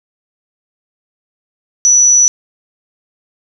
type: tone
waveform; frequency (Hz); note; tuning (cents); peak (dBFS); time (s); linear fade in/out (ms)
sine; 5920; F#8; 0; -5; 1.85-2.28; 0
effects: none

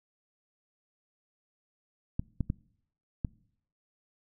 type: clicks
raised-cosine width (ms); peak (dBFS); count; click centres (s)
5; -17; 4; 2.195 / 2.407 / 2.501 / 3.248
effects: noise-tail reverb RT60 0.7 s tail -24 dB re dry

